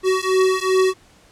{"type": "beating tone pair", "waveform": "square", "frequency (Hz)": [374.5, 377.1], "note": ["F#4", "F#4"], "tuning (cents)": [21, 33], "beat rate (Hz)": 2.6, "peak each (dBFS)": -19, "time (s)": [0.03, 0.94], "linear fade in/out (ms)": 50, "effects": ["pink hiss -52 dBFS RMS until 1.31 s", "low-pass 9000 Hz 12 dB/octave"]}